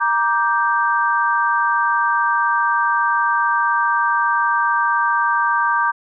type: chord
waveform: sine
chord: G minor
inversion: first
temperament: just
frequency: 940.8 / 1176 / 1568 Hz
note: Bb5 / D6 / G6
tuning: +16 / +2 / 0 cents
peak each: -19 dBFS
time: 0-5.92 s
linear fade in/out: 20 ms
effects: none